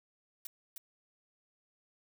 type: noise with echo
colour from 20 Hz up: blue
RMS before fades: -43 dBFS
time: 0.45-0.47 s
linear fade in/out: 2 ms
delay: 310 ms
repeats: 1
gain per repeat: -2 dB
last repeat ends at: 0.78 s
effects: none